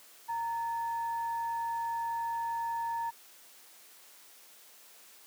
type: tone with frequency modulation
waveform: sine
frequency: 925 Hz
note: A#5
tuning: 14 cents flat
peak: -31 dBFS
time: 0.28-3.11 s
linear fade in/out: 20 ms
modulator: 809 Hz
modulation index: 0.3
effects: white hiss -56 dBFS RMS until 5.26 s + high-pass 300 Hz 12 dB/octave